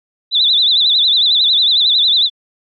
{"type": "tone with vibrato", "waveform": "sine", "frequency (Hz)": 3729, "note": "A#7", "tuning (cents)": 0, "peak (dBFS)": -9, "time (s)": [0.31, 2.3], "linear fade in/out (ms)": 50, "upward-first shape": "sine", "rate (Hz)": 11, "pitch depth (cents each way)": 140, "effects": ["AAC 64 kbps"]}